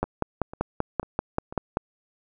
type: two click trains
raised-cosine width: 1 ms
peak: -23 / -9 dBFS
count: 4 / 10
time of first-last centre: 0.04-1.525 / 0.03-1.771 s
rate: 2.02 / 5.17 Hz
effects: none